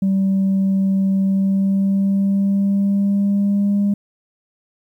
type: tone with pitch glide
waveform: sine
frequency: 193.3 to 202.1 Hz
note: G3 to G#3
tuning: -24 to -47 cents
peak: -12 dBFS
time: 0.02-3.94 s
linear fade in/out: 5 ms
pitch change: +77 cents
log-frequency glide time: 1.21-3.82 s
effects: tanh soft clip ceiling -12 dBFS + 9-bit